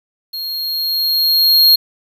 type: tone with level ramp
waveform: square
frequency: 4254 Hz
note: C8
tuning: 28 cents sharp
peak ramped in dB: -23 to -6 dBFS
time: 0.33-1.76 s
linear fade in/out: 10 ms
effects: 8-bit